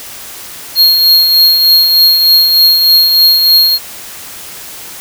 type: tone with tremolo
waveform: square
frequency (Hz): 4256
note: C8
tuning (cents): +29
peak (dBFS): -3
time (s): 0.75-3.79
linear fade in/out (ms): 50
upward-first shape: triangle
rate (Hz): 3.3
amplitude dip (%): 45
effects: white hiss -28 dBFS RMS until 5 s